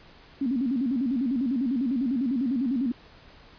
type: tone with vibrato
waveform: sine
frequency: 254.5 Hz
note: C4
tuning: 48 cents flat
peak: -23 dBFS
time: 0.41-2.92 s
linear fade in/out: 5 ms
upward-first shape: square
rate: 10 Hz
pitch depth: 140 cents each way
effects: pink hiss -52 dBFS RMS until 3.58 s + resampled to 11025 Hz